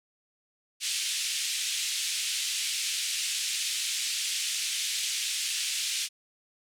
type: band-pass noise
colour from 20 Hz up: pink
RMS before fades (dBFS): -31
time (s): 0.8-6.09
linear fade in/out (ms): 50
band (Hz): 2600 to 9700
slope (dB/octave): 24
effects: none